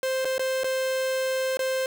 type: tone with dropouts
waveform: 45% pulse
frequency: 523.3 Hz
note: C5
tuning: in tune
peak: -24 dBFS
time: 0.03-1.86 s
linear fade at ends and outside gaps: 1 ms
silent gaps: 0.247-0.253 / 0.381-0.394 / 0.635-0.643 / 1.571-1.592 s
effects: 11-bit